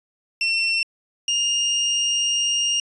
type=tone pair in turn; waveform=30% pulse; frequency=2705 / 2828 Hz; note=E7 / F7; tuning=+44 / +21 cents; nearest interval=minor second; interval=77 cents; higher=second; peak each=-16 dBFS; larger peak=neither; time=0.41-0.83 / 1.28-2.8 s; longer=second; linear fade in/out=2 ms; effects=resampled to 22050 Hz

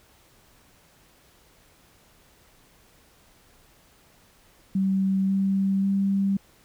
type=tone with pitch steps; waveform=sine; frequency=192.3 / 194.31 / 196.34 Hz; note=G3 / G3 / G3; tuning=-33 / -15 / +3 cents; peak=-20 dBFS; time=4.75-6.37 s; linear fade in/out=5 ms; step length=540 ms; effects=pink hiss -58 dBFS RMS until 6.64 s

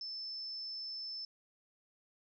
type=tone; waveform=sine; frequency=5274 Hz; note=E8; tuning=in tune; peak=-40 dBFS; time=0.01-1.25 s; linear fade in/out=2 ms; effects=none

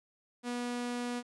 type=tone; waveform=sawtooth; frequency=243 Hz; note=B3; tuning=28 cents flat; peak=-30 dBFS; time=0.43-1.23 s; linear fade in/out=50 ms; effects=resampled to 24000 Hz + 11-bit

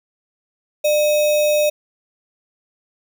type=tone with sample-and-hold; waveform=sine; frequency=600 Hz; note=D5; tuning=37 cents sharp; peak=-13 dBFS; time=0.84-1.7 s; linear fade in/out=10 ms; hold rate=3150 Hz; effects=none

